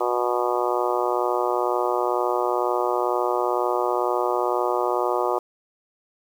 harmonic tone, 122.1 Hz, B2, 19 cents flat, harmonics 3 / 4 / 5 / 6 / 7 / 8 / 9 / 10, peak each -26 / -27 / -28 / -29 / -29 / -30 / -31 / -31 dBFS, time 0-5.39 s, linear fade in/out 10 ms, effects 8-bit

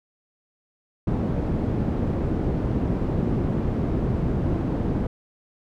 white low-pass noise, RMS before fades -24 dBFS, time 1.07-5.07 s, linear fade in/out 5 ms, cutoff 250 Hz, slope 12 dB/octave, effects none

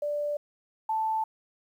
sine tone pair in turn, 587.3 / 880 Hz, D5 / A5, 0 / 0 cents, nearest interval perfect fifth, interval 700 cents, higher second, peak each -27 / -25 dBFS, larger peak second, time 0.02-0.37 / 0.89-1.24 s, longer neither, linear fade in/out 5 ms, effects 10-bit

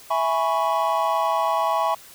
triangle chord, C# minor seventh, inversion first, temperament equal, 659.3 / 830.6 / 987.8 / 1108.7 Hz, E5 / G#5 / B5 / C#6, 0 / 0 / 0 / 0 cents, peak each -23 dBFS, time 0.1-1.95 s, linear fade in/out 10 ms, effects white hiss -46 dBFS RMS until 2.14 s

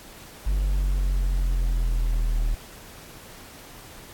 triangle linear sweep, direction down, 49 to 38.16 Hz, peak -18 dBFS, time 0.46-2.55 s, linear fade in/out 10 ms, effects pink hiss -45 dBFS RMS until 4.13 s + AAC 64 kbps

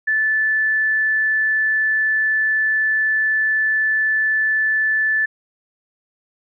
sine tone, 1748 Hz, A6, 12 cents flat, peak -15 dBFS, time 0.07-5.26 s, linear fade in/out 10 ms, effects none

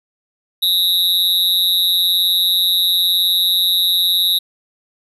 square tone with amplitude modulation, 3800 Hz, A#7, 33 cents sharp, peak -9 dBFS, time 0.62-4.39 s, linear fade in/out 10 ms, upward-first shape sine, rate 181 Hz, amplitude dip 100%, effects resampled to 32000 Hz

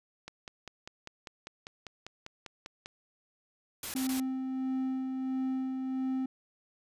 click train, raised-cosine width 0.2 ms, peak -25 dBFS, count 14, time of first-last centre 0.28-2.859 s, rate 5.04 Hz
white noise bursts, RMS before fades -38 dBFS, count 3, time 3.83-4.2 s, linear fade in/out 2 ms, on 110 ms, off 20 ms
triangle tone with tremolo, 261.6 Hz, C4, in tune, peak -27 dBFS, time 3.95-6.26 s, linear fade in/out 5 ms, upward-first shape sine, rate 1.5 Hz, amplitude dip 35%
effects resampled to 32000 Hz

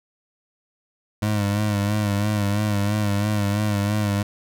25% pulse tone with vibrato, 103.4 Hz, G#2, 7 cents flat, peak -16 dBFS, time 1.22-4.23 s, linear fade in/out 5 ms, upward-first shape sine, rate 3 Hz, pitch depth 52 cents each way, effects none

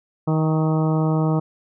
harmonic tone with a mistuned harmonic, 157.6 Hz, D#3, 23 cents sharp, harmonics 1 / 2 / 3 / 4 / 5 / 6 / 7 / 8, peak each -18 / -24 / -28 / -30 / -32 / -34 / -35 / -36 dBFS, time 0.27-1.4 s, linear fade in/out 10 ms, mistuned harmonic 6, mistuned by -33 cents, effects none

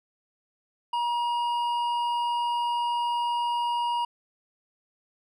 sine tone with hard clipping, 953 Hz, A#5, 38 cents sharp, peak -26 dBFS, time 0.93-4.05 s, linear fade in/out 5 ms, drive 7 dB, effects none

